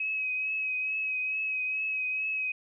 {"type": "tone with vibrato", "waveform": "sine", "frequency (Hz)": 2547, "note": "D#7", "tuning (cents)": 40, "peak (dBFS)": -28, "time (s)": [0, 2.52], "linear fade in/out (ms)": 5, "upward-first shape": "triangle", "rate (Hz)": 2.3, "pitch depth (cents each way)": 31, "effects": []}